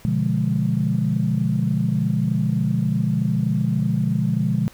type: chord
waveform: sine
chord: B diminished seventh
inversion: none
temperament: equal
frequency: 123.47 / 146.83 / 174.61 / 207.7 Hz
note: B2 / D3 / F3 / Ab3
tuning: 0 / 0 / 0 / 0 cents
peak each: -23 dBFS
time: 0.05-4.68 s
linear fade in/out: 0 ms
effects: tanh soft clip ceiling -8 dBFS + pink hiss -49 dBFS RMS until 4.73 s